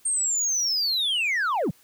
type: linear sweep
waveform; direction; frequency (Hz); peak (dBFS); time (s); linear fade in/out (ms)
sine; down; 8700 to 110; -19; 0.05-1.71; 10
effects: tanh soft clip ceiling -21 dBFS + white hiss -58 dBFS RMS until 1.83 s